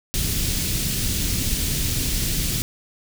pink band-stop noise, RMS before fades -23 dBFS, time 0.14-2.62 s, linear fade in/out 0 ms, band 230 to 3400 Hz, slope 12 dB/octave, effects none

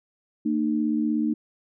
sine tone pair together, 227.3 / 303.8 Hz, A#3 / D#4, -43 / -41 cents, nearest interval perfect fourth, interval 502 cents, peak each -24 dBFS, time 0.45-1.34 s, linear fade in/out 10 ms, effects none

